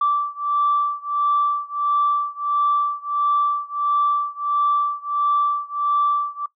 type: beating tone pair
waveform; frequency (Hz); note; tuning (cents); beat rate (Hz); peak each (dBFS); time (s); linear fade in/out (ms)
sine; 1165 / 1166.5; D6 / D6; -14 / -12; 1.5; -20 / -21; 0.01-6.46; 5
effects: noise-tail reverb RT60 0.1 s tail -17 dB re dry + tanh soft clip ceiling -10 dBFS